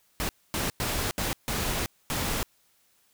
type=noise bursts at uneven times; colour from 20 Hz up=pink; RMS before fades=-29 dBFS; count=6; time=0.2-0.29 / 0.54-0.7 / 0.8-1.11 / 1.18-1.33 / 1.48-1.86 / 2.1-2.43 s; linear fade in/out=0 ms; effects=white hiss -66 dBFS RMS until 3.13 s